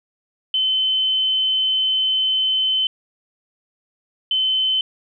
sine tone pair in turn, 3060 / 3060 Hz, G7 / G7, -42 / -42 cents, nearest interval unison, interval 0 cents, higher neither, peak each -16 / -16 dBFS, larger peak neither, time 0.54-2.87 / 4.31-4.81 s, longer first, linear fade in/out 2 ms, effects none

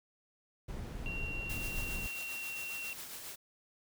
brown noise, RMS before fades -40 dBFS, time 0.68-2.07 s, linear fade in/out 10 ms
sine tone with pitch glide, 2750 to 2734 Hz, F7 to F7, -27 to -37 cents, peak -39 dBFS, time 1.06-2.93 s, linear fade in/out 0 ms, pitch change -10 cents, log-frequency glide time 1.28-2.77 s
white noise with tremolo, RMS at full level -44 dBFS, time 1.49-3.36 s, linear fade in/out 10 ms, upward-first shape sine, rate 7.4 Hz, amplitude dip 40%
effects none

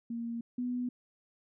sine tone pair in turn, 233.1 / 247 Hz, A#3 / B3, 0 / 0 cents, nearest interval minor second, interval 100 cents, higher second, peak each -34 / -31 dBFS, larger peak second, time 0.1-0.41 / 0.58-0.89 s, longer neither, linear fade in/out 5 ms, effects none

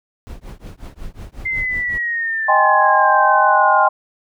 brown noise with tremolo, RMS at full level -29 dBFS, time 0.27-1.98 s, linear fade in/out 0 ms, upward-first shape triangle, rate 5.5 Hz, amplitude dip 100%
sine exponential sweep, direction down, 2093 to 1396 Hz, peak -18 dBFS, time 1.45-3.88 s, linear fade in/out 10 ms
sine chord, Ab major seventh, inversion second, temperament equal, 622.3 / 784 / 830.6 / 1046.5 Hz, Eb5 / G5 / Ab5 / C6, 0 / 0 / 0 / 0 cents, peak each -19 / -16 / -17 / -14 dBFS, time 2.48-3.89 s, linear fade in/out 10 ms
effects none

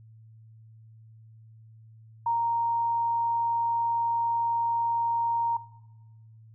sine tone, 931 Hz, A#5, 2 cents flat, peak -23 dBFS, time 2.26-5.57 s, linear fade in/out 5 ms, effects noise-tail reverb RT60 1.0 s tail -18 dB re dry + added 111 Hz sine -49 dBFS peak until 6.54 s

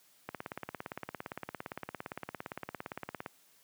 click train, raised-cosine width 0.5 ms, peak -23 dBFS, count 53, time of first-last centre 0.29-3.261 s, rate 17.5 Hz, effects white hiss -65 dBFS RMS until 3.63 s + high-pass 100 Hz 12 dB/octave

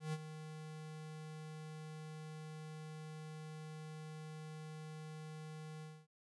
square tone with ADSR envelope, 155.56 Hz, D#3, in tune, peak -37 dBFS, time 0-6.07 s, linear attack 130 ms, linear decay 42 ms, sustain -11 dB, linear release 250 ms, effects resampled to 24000 Hz

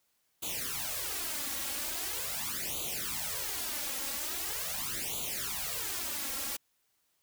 white noise with flanger, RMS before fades -36 dBFS, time 0.42-6.57 s, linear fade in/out 10 ms, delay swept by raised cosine 0.28 to 3.68 ms, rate 0.42 Hz, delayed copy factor +1, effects white hiss -75 dBFS RMS until 7.22 s

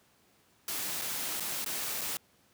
white noise with dropouts, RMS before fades -35 dBFS, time 0.68-2.17 s, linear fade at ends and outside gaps 1 ms, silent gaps 1.014-1.018 / 1.399-1.405 / 1.645-1.661 / 2.011-2.015 s, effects pink hiss -66 dBFS RMS until 2.53 s + high-pass 100 Hz 12 dB/octave

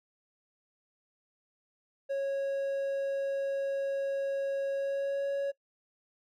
triangle tone with pitch glide, 550 to 557 Hz, C#5 to C#5, -14 to +8 cents, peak -27 dBFS, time 2.09-5.52 s, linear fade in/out 20 ms, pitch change +22 cents, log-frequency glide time 4.72-5.29 s, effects noise-tail reverb RT60 0.1 s tail -22 dB re dry

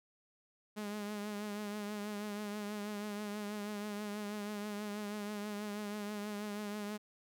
sawtooth tone with vibrato, 207.7 Hz, G#3, in tune, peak -35 dBFS, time 0.76-6.98 s, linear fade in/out 20 ms, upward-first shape triangle, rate 6.2 Hz, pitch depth 46 cents each way, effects none

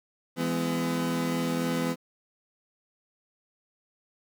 30% pulse tone cluster, 167.7 / 208.1 / 251.8 Hz, E3 / G#3 / B3, +30 / +4 / +34 cents, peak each -28 / -33 / -26 dBFS, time 0.36-1.96 s, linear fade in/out 50 ms, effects 10-bit

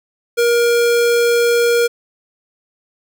square tone, 473 Hz, A#4, 25 cents sharp, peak -12 dBFS, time 0.37-1.88 s, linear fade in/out 20 ms, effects none

